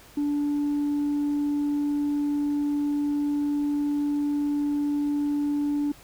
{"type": "tone with tanh clipping", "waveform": "triangle", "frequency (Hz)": 290.8, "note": "D4", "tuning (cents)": -17, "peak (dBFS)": -23, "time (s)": [0.17, 5.92], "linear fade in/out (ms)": 5, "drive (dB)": 6, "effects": ["added 50 Hz sine -58 dBFS peak until 6.03 s", "pink hiss -51 dBFS RMS until 6.03 s"]}